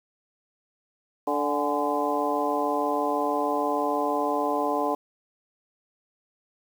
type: harmonic tone with a mistuned harmonic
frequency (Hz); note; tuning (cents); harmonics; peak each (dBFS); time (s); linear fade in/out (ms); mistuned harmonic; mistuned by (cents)
146.5; D3; -4; 2 / 3 / 4 / 5 / 6 / 7; -30 / -30 / -30 / -30 / -30 / -30; 1.27-4.95; 5; 6; -81
effects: 8-bit